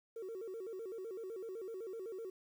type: tone with vibrato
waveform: sine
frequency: 413.6 Hz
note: G#4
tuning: 7 cents flat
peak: -40 dBFS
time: 0.16-2.3 s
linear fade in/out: 5 ms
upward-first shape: square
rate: 7.9 Hz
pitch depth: 170 cents each way
effects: tanh soft clip ceiling -40 dBFS + 11-bit